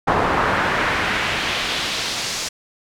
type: noise with band-pass filter sweep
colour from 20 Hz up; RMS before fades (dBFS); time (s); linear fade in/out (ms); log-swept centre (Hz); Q
brown; -21; 0.07-2.49; 10; 990 to 6100; 1.3
effects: none